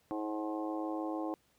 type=harmonic tone with a mistuned harmonic; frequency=106.7 Hz; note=G#2; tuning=47 cents sharp; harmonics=3 / 4 / 5 / 6 / 7 / 8 / 9 / 10; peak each=-36 / -47 / -42 / -50 / -43 / -46 / -56 / -47 dBFS; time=0.11-1.34 s; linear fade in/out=0 ms; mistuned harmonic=6; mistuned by=-24 cents; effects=pink hiss -71 dBFS RMS until 1.58 s + high-pass 60 Hz 12 dB/octave